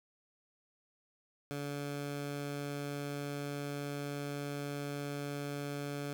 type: tone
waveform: 15% pulse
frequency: 143.4 Hz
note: D3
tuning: 41 cents flat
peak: -31 dBFS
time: 1.51-6.13 s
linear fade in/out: 0 ms
effects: none

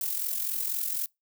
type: noise with amplitude modulation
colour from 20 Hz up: violet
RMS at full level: -28 dBFS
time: 0.01-1.06 s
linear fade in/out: 2 ms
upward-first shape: sine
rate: 43.9 Hz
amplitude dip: 60%
effects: noise-tail reverb RT60 0.2 s tail -26 dB re dry

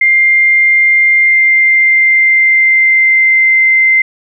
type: tone with pitch glide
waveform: sine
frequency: 2100 to 2079 Hz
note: C7 to C7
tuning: +6 to -12 cents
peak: -5 dBFS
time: 0.01-4.02 s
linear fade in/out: 5 ms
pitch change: -18 cents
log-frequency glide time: 1.2-3.61 s
effects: none

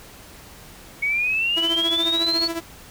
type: exponential sweep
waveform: sine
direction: up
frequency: 2217 to 4452 Hz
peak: -19 dBFS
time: 1.02-2.48 s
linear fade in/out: 10 ms
type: tone with tremolo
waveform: sawtooth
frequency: 332.6 Hz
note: E4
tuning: 16 cents sharp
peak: -19 dBFS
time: 1.56-2.61 s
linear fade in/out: 20 ms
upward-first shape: triangle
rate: 14 Hz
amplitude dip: 80%
effects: pink hiss -44 dBFS RMS until 2.9 s

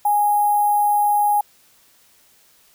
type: tone with sample-and-hold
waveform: sine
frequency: 827 Hz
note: G#5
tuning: 8 cents flat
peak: -14 dBFS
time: 0.05-1.41 s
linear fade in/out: 5 ms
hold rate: 11025 Hz
effects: white hiss -55 dBFS RMS until 2.74 s

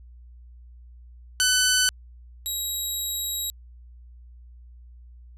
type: tone pair in turn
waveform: 10% pulse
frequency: 1504 / 3839 Hz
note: F#6 / B7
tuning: +28 / -50 cents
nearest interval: octave + major third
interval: 1622 cents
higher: second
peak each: -10 / -18 dBFS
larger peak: first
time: 1.4-1.89 / 2.46-3.5 s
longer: second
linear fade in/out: 0 ms
effects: added 60 Hz sine -44 dBFS peak until 5.37 s + resampled to 32000 Hz

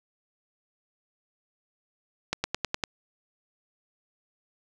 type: accelerating click train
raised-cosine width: 0.2 ms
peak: -9 dBFS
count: 6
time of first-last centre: 2.33-2.838 s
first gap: 110 ms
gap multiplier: 0.96
effects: none

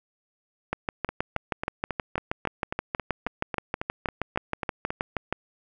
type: two click trains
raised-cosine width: 0.5 ms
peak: -11 / -14 dBFS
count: 30 / 15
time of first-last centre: 0.73-5.326 / 1.09-4.905 s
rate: 6.31 / 3.67 Hz
effects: none

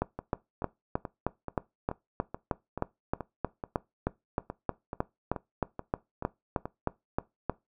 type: two click trains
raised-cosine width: 1 ms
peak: -13 / -21 dBFS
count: 25 / 16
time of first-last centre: 0.02-7.497 / 0.19-6.656 s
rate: 3.21 / 2.32 Hz
effects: noise-tail reverb RT60 0.2 s tail -20 dB re dry

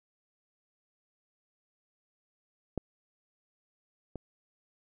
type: clicks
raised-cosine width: 2 ms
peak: -18 / -25 dBFS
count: 2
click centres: 2.777 / 4.157 s
effects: none

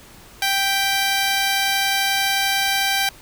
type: tone pair together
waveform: 10% pulse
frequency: 784 / 1975.6 Hz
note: G5 / B6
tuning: 0 / 0 cents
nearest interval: octave + major third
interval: 1600 cents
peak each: -10 / -19 dBFS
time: 0.42-3.09 s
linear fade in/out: 2 ms
effects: pink hiss -45 dBFS RMS until 3.21 s

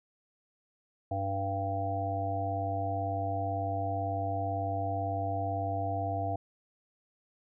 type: harmonic tone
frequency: 98 Hz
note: G2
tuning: in tune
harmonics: 1 / 3 / 5 / 7 / 8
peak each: -34 / -40 / -42 / -33 / -38 dBFS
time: 1.11-6.36 s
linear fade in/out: 5 ms
effects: none

